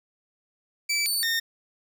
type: tone with pitch steps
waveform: 20% pulse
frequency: 2315 / 4509 / 1831 Hz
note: D7 / C#8 / A#6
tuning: -25 / +29 / -32 cents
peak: -18 dBFS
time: 0.89-1.4 s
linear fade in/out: 10 ms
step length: 170 ms
effects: none